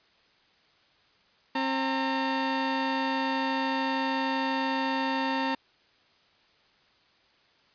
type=tone pair together; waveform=sawtooth; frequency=266.9 / 914 Hz; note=C4 / A#5; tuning=+35 / -34 cents; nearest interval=octave + major sixth; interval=2131 cents; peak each=-25 dBFS; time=1.55-5.55 s; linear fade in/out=5 ms; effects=white hiss -63 dBFS RMS until 7.74 s + resampled to 11025 Hz